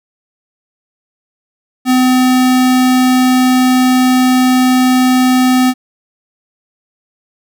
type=tone; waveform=square; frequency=254.8 Hz; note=C4; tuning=46 cents flat; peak=-8 dBFS; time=1.85-5.74 s; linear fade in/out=50 ms; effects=none